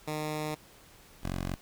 10% pulse tone pair in turn, 153 / 45.49 Hz, D#3 / F#1, -29 / -29 cents, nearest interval octave + major sixth, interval 2100 cents, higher first, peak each -24 dBFS, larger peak neither, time 0.07-0.55 / 1.23-1.56 s, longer first, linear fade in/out 10 ms, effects pink hiss -56 dBFS RMS until 1.61 s

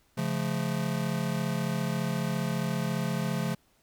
square chord, Db augmented, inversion none, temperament just, 138.59 / 173.24 / 216.5 Hz, Db3 / F3 / A3, 0 / -14 / -28 cents, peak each -33 / -32 / -34 dBFS, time 0.17-3.55 s, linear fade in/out 10 ms, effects pink hiss -67 dBFS RMS until 3.82 s

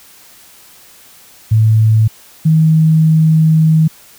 sine tone pair in turn, 110 / 158.61 Hz, A2 / D#3, 0 / +34 cents, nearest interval tritone, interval 634 cents, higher second, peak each -6 dBFS, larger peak neither, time 1.51-2.08 / 2.45-3.88 s, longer second, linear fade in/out 10 ms, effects white hiss -42 dBFS RMS until 4.18 s

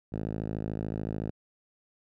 5% pulse tone with band-pass filter, 53.7 Hz, A1, 41 cents flat, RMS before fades -34 dBFS, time 0.12-1.31 s, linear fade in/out 10 ms, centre 140 Hz, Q 0.75, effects none

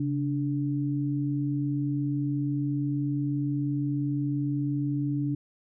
sine tone pair together, 137.2 / 291.3 Hz, C#3 / D4, -17 / -14 cents, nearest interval octave + minor second, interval 1303 cents, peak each -28 dBFS, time 0-5.35 s, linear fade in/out 5 ms, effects none

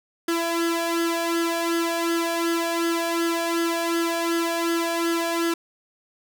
sawtooth tone with flanger, 335.8 Hz, E4, 32 cents sharp, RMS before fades -24 dBFS, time 0.28-5.54 s, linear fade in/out 5 ms, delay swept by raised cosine 0.61 to 1.25 ms, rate 2.7 Hz, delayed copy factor +0.75, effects none

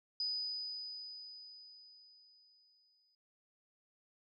sine tone with exponential decay, 4978 Hz, D#8, in tune, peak -33 dBFS, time 0.2-3.15 s, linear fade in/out 2 ms, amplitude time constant 640 ms, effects MP3 64 kbps

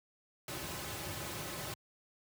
pink noise with comb filter, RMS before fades -41 dBFS, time 0.48-1.74 s, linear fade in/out 2 ms, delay 4.3 ms, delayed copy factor -0.55, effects high-pass 80 Hz 12 dB/octave

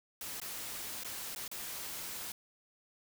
white noise with dropouts, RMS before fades -42 dBFS, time 0.21-2.32 s, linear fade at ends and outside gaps 2 ms, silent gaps 0.401-0.416 / 1.036-1.046 / 1.349-1.36 / 1.479-1.514 s, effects none

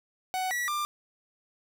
45% pulse tone with pitch steps, 746 / 1940 / 1191 Hz, F#5 / B6 / D6, +14 / -31 / +24 cents, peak -28 dBFS, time 0.34-0.85 s, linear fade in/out 0 ms, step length 170 ms, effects none

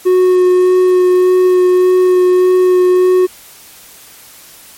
triangle tone with vibrato, 365.5 Hz, F#4, 21 cents flat, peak -4 dBFS, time 0.05-3.27 s, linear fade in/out 20 ms, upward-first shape sine, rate 1.7 Hz, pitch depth 10 cents each way, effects white hiss -38 dBFS RMS until 4.77 s + MP3 64 kbps

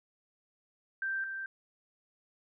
sine tone pair in turn, 1568 / 1568 Hz, G6 / G6, 0 / 0 cents, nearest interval unison, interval 0 cents, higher neither, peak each -31 / -36 dBFS, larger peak first, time 1.02-1.24 / 1.24-1.46 s, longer neither, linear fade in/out 2 ms, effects none

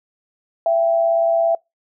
sine tone pair together, 668 / 785.6 Hz, E5 / G5, +23 / +4 cents, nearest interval minor third, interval 281 cents, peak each -14 / -23 dBFS, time 0.66-1.55 s, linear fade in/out 2 ms, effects noise-tail reverb RT60 0.2 s tail -25 dB re dry

